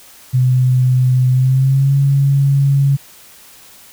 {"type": "tone with pitch glide", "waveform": "sine", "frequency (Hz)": [127.4, 138.93], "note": ["C3", "C#3"], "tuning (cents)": [-46, 4], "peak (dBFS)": -9, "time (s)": [0.33, 2.97], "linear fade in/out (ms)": 20, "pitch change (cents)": 150, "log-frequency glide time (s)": [1.31, 1.95], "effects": ["white hiss -42 dBFS RMS until 3.92 s"]}